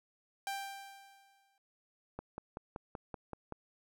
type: tone with exponential decay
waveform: sawtooth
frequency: 788 Hz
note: G5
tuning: 9 cents sharp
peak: -31 dBFS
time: 0.47-1.58 s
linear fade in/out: 1 ms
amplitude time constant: 240 ms
type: click train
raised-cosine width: 1 ms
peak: -27 dBFS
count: 8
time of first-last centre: 2.19-3.523 s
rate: 5.25 Hz
effects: none